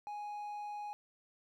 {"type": "tone", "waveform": "triangle", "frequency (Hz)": 830.6, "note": "G#5", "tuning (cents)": 0, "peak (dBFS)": -38, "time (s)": [0.07, 0.93], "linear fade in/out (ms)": 0, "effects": []}